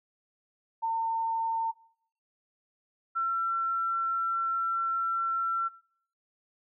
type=tone pair in turn; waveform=sine; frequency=906 / 1351.2 Hz; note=A#5 / E6; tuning=-50 / +42 cents; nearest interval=perfect fifth; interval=692 cents; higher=second; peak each=-26 dBFS; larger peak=neither; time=0.82-1.72 / 3.15-5.69 s; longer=second; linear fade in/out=20 ms; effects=noise-tail reverb RT60 0.6 s tail -21 dB re dry